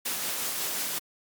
white noise with tremolo, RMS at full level -30 dBFS, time 0.05-0.99 s, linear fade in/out 10 ms, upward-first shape sine, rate 5.6 Hz, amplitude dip 25%, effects high-pass 150 Hz 12 dB/octave + Opus 48 kbps

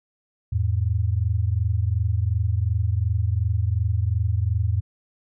sine tone pair together, 84.85 / 107.6 Hz, F2 / A2, -49 / -38 cents, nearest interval major third, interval 411 cents, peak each -22 dBFS, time 0.52-4.81 s, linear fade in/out 10 ms, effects none

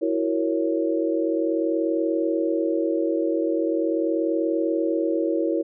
sine chord, F# dominant seventh, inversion third, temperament equal, 329.6 / 370 / 466.2 / 554.4 Hz, E4 / F#4 / A#4 / C#5, 0 / 0 / 0 / 0 cents, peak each -23 / -29 / -27 / -27 dBFS, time 0.01-5.63 s, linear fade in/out 20 ms, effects none

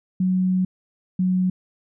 sine tone pair in turn, 185 / 184.19 Hz, F#3 / F#3, 0 / -8 cents, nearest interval unison, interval 8 cents, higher first, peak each -17 dBFS, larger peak neither, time 0.2-0.65 / 1.19-1.5 s, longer first, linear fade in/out 5 ms, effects none

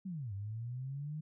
sine linear two-way sweep, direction down then up, 198.8 to 96.2 to 156.5 Hz, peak -38 dBFS, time 0.05-1.21 s, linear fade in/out 10 ms, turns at 0.33 s, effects none

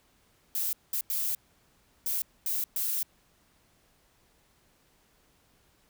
violet noise bursts at uneven times, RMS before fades -30 dBFS, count 6, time 0.55-0.73 / 0.93-1.01 / 1.1-1.35 / 2.06-2.22 / 2.46-2.64 / 2.76-3.03 s, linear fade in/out 2 ms, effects pink hiss -66 dBFS RMS until 5.89 s

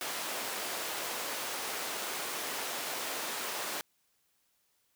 pink high-pass noise, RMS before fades -37 dBFS, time 0.01-3.81 s, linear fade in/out 0 ms, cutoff 480 Hz, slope 12 dB/octave, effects white hiss -74 dBFS RMS until 4.95 s

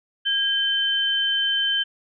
sine tone pair together, 1622 / 3086 Hz, G#6 / G7, -41 / -28 cents, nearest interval major seventh, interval 1113 cents, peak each -26 / -20 dBFS, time 0.25-1.84 s, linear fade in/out 20 ms, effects none

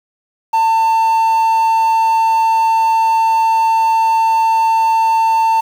triangle tone with quantisation, 898 Hz, A5, 35 cents sharp, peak -8 dBFS, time 0.53-5.61 s, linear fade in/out 10 ms, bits 6, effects none

